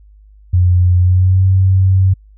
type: tone with pitch glide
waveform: sine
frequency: 89.6 to 94.71 Hz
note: F2 to F#2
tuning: +45 to +41 cents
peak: -7 dBFS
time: 0.53-2.14 s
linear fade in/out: 10 ms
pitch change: +96 cents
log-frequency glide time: 0.97-1.45 s
effects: added 51 Hz sine -40 dBFS peak until 2.37 s

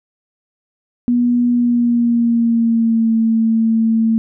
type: tone with pitch glide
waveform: sine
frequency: 242.3 to 224.8 Hz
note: B3 to A3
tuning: -33 to +37 cents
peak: -11 dBFS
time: 1.08-4.18 s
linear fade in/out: 0 ms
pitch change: -130 cents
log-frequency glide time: 1.51-3.14 s
effects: none

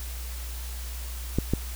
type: clicks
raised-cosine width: 3 ms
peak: -10 dBFS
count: 2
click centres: 1.386 / 1.536 s
effects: added 60 Hz sine -33 dBFS peak until 1.75 s + white hiss -42 dBFS RMS until 1.75 s

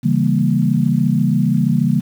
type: chord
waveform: sine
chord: C# diminished seventh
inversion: none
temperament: equal with one note detuned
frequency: 138.59 / 164.81 / 198.39 / 233.1 Hz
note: C#3 / E3 / G3 / Bb3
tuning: 0 / 0 / +21 / 0 cents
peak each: -18 dBFS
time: 0.03-2.01 s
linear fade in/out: 20 ms
effects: 7-bit

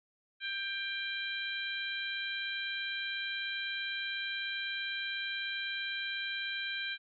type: harmonic tone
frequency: 791 Hz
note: G5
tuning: 15 cents sharp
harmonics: 2 / 3 / 4 / 5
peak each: -38 / -40 / -41 / -42 dBFS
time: 0.4-6.98 s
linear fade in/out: 50 ms
effects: none

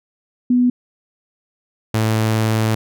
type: tone pair in turn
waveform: sine / sawtooth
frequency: 246.9 / 110.25 Hz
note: B3 / A2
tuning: 0 / +4 cents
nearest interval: octave + major second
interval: 1396 cents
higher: first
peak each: -11 dBFS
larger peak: neither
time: 0.5-0.7 / 1.94-2.75 s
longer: second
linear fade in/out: 5 ms
effects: none

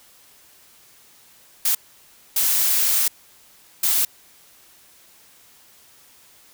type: noise bursts at uneven times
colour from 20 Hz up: blue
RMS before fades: -19 dBFS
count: 3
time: 1.65-1.75 / 2.36-3.08 / 3.83-4.05 s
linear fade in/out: 5 ms
effects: white hiss -52 dBFS RMS until 6.53 s

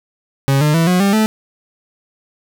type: tone with pitch steps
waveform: 40% pulse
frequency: 137.1 / 150.37 / 164.93 / 180.9 / 198.42 / 217.6 Hz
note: C#3 / D3 / E3 / F#3 / G3 / A3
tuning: -19 / +41 / +1 / -39 / +21 / -19 cents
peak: -10 dBFS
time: 0.48-1.26 s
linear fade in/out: 0 ms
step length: 130 ms
effects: none

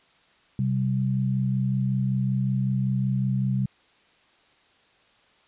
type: tone pair together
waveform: sine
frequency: 129.2 / 194.53 Hz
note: C3 / G3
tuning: -21 / -13 cents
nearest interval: perfect fifth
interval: 708 cents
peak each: -23 / -26 dBFS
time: 0.59-3.66 s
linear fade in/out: 2 ms
effects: white hiss -60 dBFS RMS until 5.47 s + resampled to 8000 Hz

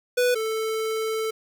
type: tone pair in turn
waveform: square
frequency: 493.9 / 441.1 Hz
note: B4 / A4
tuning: 0 / +4 cents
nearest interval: major second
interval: 196 cents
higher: first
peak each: -19 / -25 dBFS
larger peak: first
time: 0.17-0.35 / 0.35-1.31 s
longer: second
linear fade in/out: 10 ms
effects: 9-bit

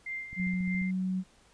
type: tone with tremolo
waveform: sine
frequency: 2095 Hz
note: C7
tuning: 2 cents sharp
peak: -33 dBFS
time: 0.06-0.91 s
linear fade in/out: 5 ms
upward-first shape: sine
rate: 3.2 Hz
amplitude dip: 65%
type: click train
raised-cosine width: 5 ms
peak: -34 dBFS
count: 8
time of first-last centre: 0.33-0.816 s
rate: 14.4 Hz
type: tone with pitch glide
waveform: sine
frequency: 182.9 to 186.31 Hz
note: F#3 to F#3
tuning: -20 to +12 cents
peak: -28 dBFS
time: 0.36-1.24 s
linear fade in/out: 50 ms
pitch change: +32 cents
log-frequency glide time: 0.66-0.88 s
effects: pink hiss -62 dBFS RMS until 1.53 s + resampled to 22050 Hz

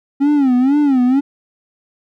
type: tone with vibrato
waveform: triangle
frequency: 270.5 Hz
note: C#4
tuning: 42 cents flat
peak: -8 dBFS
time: 0.2-1.21 s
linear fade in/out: 20 ms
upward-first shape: sine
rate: 2.1 Hz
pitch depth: 160 cents each way
effects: none

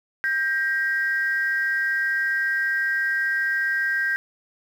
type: tone pair together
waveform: sine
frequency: 1586.3 / 1893 Hz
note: G6 / A#6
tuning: +20 / +26 cents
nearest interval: minor third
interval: 306 cents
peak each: -21 / -25 dBFS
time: 0.24-4.16 s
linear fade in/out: 0 ms
effects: tanh soft clip ceiling -14 dBFS + 8-bit

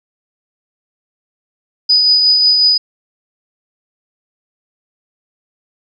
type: tone with tremolo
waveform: sine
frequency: 4971 Hz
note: D#8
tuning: 2 cents flat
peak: -6 dBFS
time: 1.89-2.78 s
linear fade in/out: 10 ms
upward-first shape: triangle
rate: 5.5 Hz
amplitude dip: 35%
effects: none

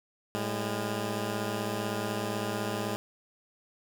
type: tone pair together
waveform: 10% pulse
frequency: 109.6 / 203.3 Hz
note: A2 / G#3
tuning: -6 / -37 cents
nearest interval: major seventh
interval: 1069 cents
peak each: -25 dBFS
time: 0.35-2.96 s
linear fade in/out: 0 ms
effects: none

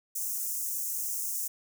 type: high-pass noise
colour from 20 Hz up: white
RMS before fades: -33 dBFS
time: 0.15-1.48 s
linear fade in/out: 10 ms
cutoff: 6000 Hz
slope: 48 dB/octave
effects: none

